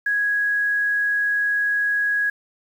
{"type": "tone with quantisation", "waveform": "sine", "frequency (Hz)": 1661.2, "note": "G#6", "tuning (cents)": 0, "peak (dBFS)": -18, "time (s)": [0.06, 2.3], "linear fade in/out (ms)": 5, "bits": 8, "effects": []}